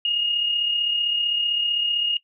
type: tone with amplitude modulation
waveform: sine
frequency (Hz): 2855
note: F7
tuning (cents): +37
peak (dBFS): -18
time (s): 0.05-2.17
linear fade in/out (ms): 2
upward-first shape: sine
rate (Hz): 35.6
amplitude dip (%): 45
effects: noise-tail reverb RT60 0.1 s tail -18 dB re dry